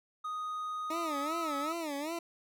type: tone with pitch glide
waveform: triangle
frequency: 1244.5 to 1288.4 Hz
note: D#6 to E6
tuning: 0 to -40 cents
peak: -33 dBFS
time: 0.24-1.73 s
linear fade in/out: 10 ms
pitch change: +60 cents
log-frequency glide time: 1.12-1.33 s
type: tone with vibrato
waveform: 20% pulse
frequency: 308.3 Hz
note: D#4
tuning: 16 cents flat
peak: -30 dBFS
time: 0.9-2.19 s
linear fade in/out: 5 ms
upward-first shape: sine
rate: 2.6 Hz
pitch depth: 170 cents each way
effects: none